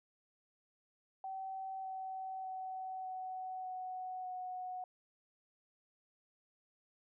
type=tone with pitch steps; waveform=sine; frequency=766 / 759.8 / 753.7 / 747.6 / 741.6 / 735.6 Hz; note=G5 / F#5 / F#5 / F#5 / F#5 / F#5; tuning=-40 / +46 / +32 / +18 / +4 / -10 cents; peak=-40 dBFS; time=1.24-4.84 s; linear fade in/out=2 ms; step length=600 ms; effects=none